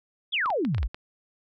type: exponential sweep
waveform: sine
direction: down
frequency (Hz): 3670 to 43.65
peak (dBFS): -23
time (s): 0.32-0.88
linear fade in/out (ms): 20
type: clicks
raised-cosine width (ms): 0.3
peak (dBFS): -21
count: 7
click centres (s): 0.459 / 0.503 / 0.65 / 0.747 / 0.782 / 0.83 / 0.945
effects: none